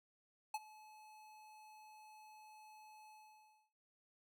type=tone with ADSR envelope; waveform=square; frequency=859 Hz; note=A5; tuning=42 cents flat; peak=-37 dBFS; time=0.54-3.7 s; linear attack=5 ms; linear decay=37 ms; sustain=-22 dB; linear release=620 ms; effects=noise-tail reverb RT60 0.5 s tail -20 dB re dry